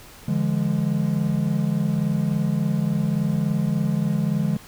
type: chord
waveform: triangle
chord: D diminished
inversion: none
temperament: equal with one note detuned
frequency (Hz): 146.83 / 170.33 / 207.7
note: D3 / F3 / Ab3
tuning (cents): 0 / -43 / 0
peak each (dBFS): -22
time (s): 0.28-4.57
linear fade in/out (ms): 5
effects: pink hiss -45 dBFS RMS until 4.67 s